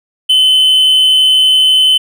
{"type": "tone with amplitude modulation", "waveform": "triangle", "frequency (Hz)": 3043, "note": "F#7", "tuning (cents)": 48, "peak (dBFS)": -3, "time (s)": [0.29, 1.98], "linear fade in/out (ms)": 10, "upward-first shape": "sine", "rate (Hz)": 152, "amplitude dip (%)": 25, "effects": []}